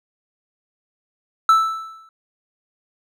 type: tone with exponential decay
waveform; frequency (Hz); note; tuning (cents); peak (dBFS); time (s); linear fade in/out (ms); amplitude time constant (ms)
triangle; 1318.5; E6; 0; -6; 1.49-2.09; 2; 130
effects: none